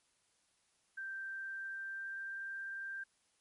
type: tone with pitch glide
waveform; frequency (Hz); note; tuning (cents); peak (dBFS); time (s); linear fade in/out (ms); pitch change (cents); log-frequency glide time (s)
sine; 1568 to 1580.7; G6 to G6; 0 to +14; -40; 0.97-3.04; 10; +14; 1.27-2.41
effects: white hiss -75 dBFS RMS until 3.4 s + MP3 48 kbps